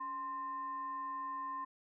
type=tone with frequency modulation; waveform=sine; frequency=1046.5 Hz; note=C6; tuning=in tune; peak=-38 dBFS; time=0-1.65 s; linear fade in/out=10 ms; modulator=765 Hz; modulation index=0.29; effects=none